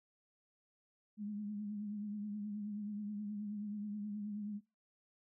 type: tone with vibrato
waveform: sine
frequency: 207.7 Hz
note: G#3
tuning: in tune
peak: -39 dBFS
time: 1.17-4.61 s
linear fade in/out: 50 ms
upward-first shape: triangle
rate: 9.4 Hz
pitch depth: 52 cents each way
effects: noise-tail reverb RT60 0.3 s tail -24 dB re dry